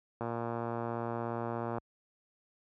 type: click train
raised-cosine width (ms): 1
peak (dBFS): -22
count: 185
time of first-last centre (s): 0.21-1.783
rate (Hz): 117
effects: high-pass 60 Hz 12 dB/octave